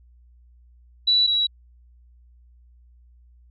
sine tone pair in turn, 3944 / 3896 Hz, B7 / B7, -3 / -24 cents, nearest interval unison, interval 21 cents, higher first, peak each -15 / -18 dBFS, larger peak first, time 1.07-1.27 / 1.27-1.47 s, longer neither, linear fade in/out 10 ms, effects added 60 Hz sine -50 dBFS peak until 3.5 s

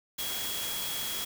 sine tone in noise, 3322 Hz, G#7, in tune, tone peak -37 dBFS, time 0.18-1.25 s, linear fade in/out 10 ms, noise white, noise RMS -35 dBFS, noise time 0.18-1.25 s, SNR -5 dB, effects none

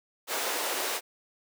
pink high-pass noise, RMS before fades -31 dBFS, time 0.27-1.01 s, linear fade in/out 50 ms, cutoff 390 Hz, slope 24 dB/octave, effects none

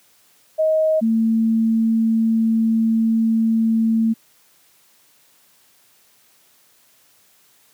sine tone pair in turn, 630 / 224.8 Hz, D#5 / A3, +21 / +37 cents, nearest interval octave + tritone, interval 1784 cents, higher first, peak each -14 dBFS, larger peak neither, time 0.58-1.01 / 1.01-4.14 s, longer second, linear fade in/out 20 ms, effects white hiss -56 dBFS RMS until 7.73 s + high-pass 100 Hz 12 dB/octave

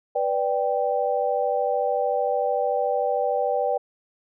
sine chord, G major, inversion first, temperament equal, 493.9 / 587.3 / 784 Hz, B4 / D5 / G5, 0 / 0 / 0 cents, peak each -25 dBFS, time 0.15-3.78 s, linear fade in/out 10 ms, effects none

